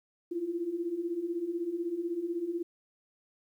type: beating tone pair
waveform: sine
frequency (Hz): 330 / 346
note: E4 / F4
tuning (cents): +2 / -16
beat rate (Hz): 16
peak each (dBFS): -37 / -32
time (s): 0.31-2.63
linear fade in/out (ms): 10
effects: 11-bit